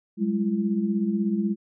sine tone cluster, 191.3 / 207.6 / 338.3 Hz, G3 / G#3 / E4, -42 / 0 / +45 cents, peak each -29 / -23 / -30 dBFS, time 0.17-1.56 s, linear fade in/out 50 ms, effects none

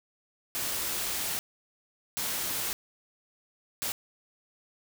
white noise bursts at uneven times, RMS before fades -32 dBFS, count 3, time 0.55-1.39 / 2.17-2.73 / 3.82-3.92 s, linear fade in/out 0 ms, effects none

